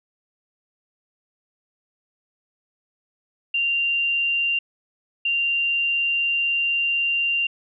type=tone bursts at uneven times; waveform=sine; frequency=2778 Hz; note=F7; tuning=10 cents flat; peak=-19 dBFS; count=2; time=3.54-4.59 / 5.25-7.47 s; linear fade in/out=5 ms; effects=none